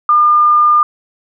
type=tone; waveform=sine; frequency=1206 Hz; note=D6; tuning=46 cents sharp; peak=-6 dBFS; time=0.09-0.83 s; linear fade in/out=2 ms; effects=none